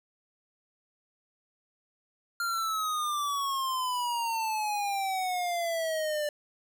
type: exponential sweep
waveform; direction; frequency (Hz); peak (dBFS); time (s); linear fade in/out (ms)
square; down; 1400 to 588; -29; 2.4-6.29; 2
effects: none